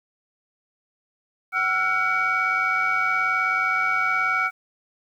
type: tone cluster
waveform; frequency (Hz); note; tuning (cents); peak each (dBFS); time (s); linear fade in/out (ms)
sine; 754 / 1342 / 1441 / 2261; F#5 / E6 / F#6 / C#7; +32 / +31 / -46 / +34; -30 / -23 / -24 / -23; 1.52-4.51; 50
effects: tanh soft clip ceiling -13 dBFS + 9-bit